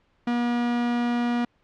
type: tone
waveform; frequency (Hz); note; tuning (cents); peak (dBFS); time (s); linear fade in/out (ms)
45% pulse; 240; B3; -49; -22; 0.27-1.45; 5
effects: pink hiss -66 dBFS RMS until 1.63 s + low-pass 3000 Hz 12 dB/octave